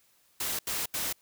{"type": "noise bursts", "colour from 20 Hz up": "white", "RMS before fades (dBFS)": -32, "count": 3, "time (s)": [0.4, 1.128], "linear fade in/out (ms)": 5, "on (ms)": 190, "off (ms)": 79, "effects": ["white hiss -66 dBFS RMS until 1.21 s"]}